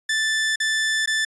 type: tone with dropouts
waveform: sawtooth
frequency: 1760 Hz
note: A6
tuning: in tune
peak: -16 dBFS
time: 0.09-1.25 s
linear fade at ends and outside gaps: 5 ms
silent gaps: 0.559-0.601 / 1.06-1.074 s
effects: resampled to 22050 Hz